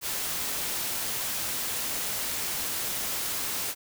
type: noise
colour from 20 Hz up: white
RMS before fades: -31 dBFS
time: 0.01-3.75 s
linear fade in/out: 50 ms
effects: none